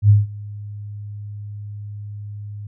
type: tone with ADSR envelope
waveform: sine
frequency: 103.4 Hz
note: G#2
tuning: 7 cents flat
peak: -6 dBFS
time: 0.02-2.67 s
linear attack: 74 ms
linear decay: 170 ms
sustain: -23 dB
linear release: 4 ms
effects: none